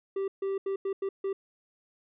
triangle tone bursts at uneven times, 390.1 Hz, G4, 8 cents flat, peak -26 dBFS, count 6, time 0.16-0.28 / 0.42-0.58 / 0.66-0.76 / 0.85-0.93 / 1.02-1.09 / 1.24-1.33 s, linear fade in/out 5 ms, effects resampled to 8000 Hz

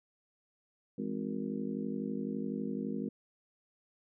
harmonic tone with a mistuned harmonic, 51.91 Hz, G#1, in tune, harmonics 3 / 4 / 5 / 6 / 7 / 8 / 9, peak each -45 / -37 / -38 / -49 / -43 / -54 / -45 dBFS, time 0.98-3.09 s, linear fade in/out 5 ms, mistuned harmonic 3, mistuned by +110 cents, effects none

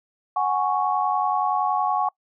sine chord, F# suspended second, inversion none, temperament equal, 740 / 830.6 / 1108.7 Hz, F#5 / G#5 / C#6, 0 / 0 / 0 cents, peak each -24 dBFS, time 0.36-2.09 s, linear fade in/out 5 ms, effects noise-tail reverb RT60 0.1 s tail -26 dB re dry

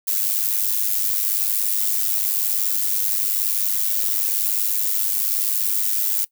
violet noise with amplitude modulation, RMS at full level -18 dBFS, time 0.07-6.25 s, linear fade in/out 10 ms, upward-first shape sine, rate 101 Hz, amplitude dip 70%, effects noise-tail reverb RT60 0.1 s tail -20 dB re dry

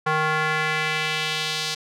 square tone with band-pass filter sweep, 155.56 Hz, D#3, in tune, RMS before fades -24 dBFS, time 0.06-1.75 s, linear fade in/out 10 ms, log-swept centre 1200 to 4500 Hz, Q 1.6, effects none

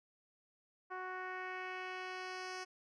10% pulse tone with low-pass filter sweep, 370 Hz, F#4, in tune, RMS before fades -44 dBFS, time 0.9-2.65 s, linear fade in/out 20 ms, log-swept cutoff 1300 to 5900 Hz, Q 1.6, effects none

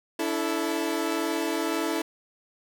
sawtooth chord, D suspended second, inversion none, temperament equal with one note detuned, 287.8 / 329.6 / 440 Hz, D4 / E4 / A4, -35 / 0 / 0 cents, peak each -28 / -24 / -28 dBFS, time 0.19-2.02 s, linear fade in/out 5 ms, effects none

